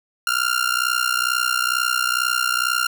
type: tone with amplitude modulation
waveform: sawtooth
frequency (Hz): 1396.9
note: F6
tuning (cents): 0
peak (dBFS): -11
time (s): 0.27-2.87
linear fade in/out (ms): 2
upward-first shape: sine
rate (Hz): 62.2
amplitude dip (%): 90
effects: none